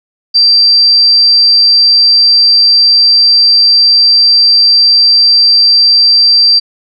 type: tone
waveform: sine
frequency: 4699 Hz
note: D8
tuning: in tune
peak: -3 dBFS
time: 0.34-6.6 s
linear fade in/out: 20 ms
effects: none